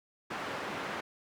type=band-pass noise; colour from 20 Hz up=white; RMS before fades=-38 dBFS; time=0.3-1.01 s; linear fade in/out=10 ms; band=140 to 1600 Hz; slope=12 dB/octave; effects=none